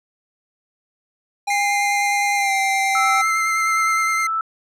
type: tone with pitch glide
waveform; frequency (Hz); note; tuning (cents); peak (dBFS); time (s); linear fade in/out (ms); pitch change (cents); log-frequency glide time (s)
square; 810 to 780.2; G#5 to G5; -43 to -8; -20; 1.47-3.22; 10; -65; 2.35-2.54
type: tone with vibrato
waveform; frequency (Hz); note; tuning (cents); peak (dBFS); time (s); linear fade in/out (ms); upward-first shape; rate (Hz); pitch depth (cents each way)
45% pulse; 2093; C7; 0; -20; 1.5-4.27; 5; sine; 9.7; 16
type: tone with tremolo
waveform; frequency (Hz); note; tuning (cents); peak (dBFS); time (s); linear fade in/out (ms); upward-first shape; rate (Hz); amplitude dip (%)
sine; 1318.5; E6; 0; -17; 2.95-4.41; 2; sine; 1.4; 30
effects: low-pass 10000 Hz 12 dB/octave